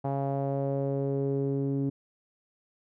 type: tone with low-pass filter sweep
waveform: sawtooth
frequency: 138.1 Hz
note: C#3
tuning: 6 cents flat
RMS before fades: -29 dBFS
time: 0.04-1.9 s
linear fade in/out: 10 ms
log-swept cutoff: 770 to 320 Hz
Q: 3.7
effects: none